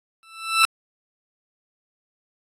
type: tone with exponential growth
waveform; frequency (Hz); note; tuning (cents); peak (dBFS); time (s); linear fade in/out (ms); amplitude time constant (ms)
20% pulse; 1327; E6; +11; -6; 0.23-0.65; 0; 90
effects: low-pass 12000 Hz 12 dB/octave + AAC 48 kbps